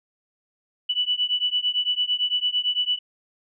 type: beating tone pair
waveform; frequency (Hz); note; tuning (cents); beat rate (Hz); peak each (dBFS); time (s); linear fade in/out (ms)
sine; 2960 / 2968.9; F#7 / F#7; 0 / +5; 8.9; -24; 0.89-2.99; 10
effects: none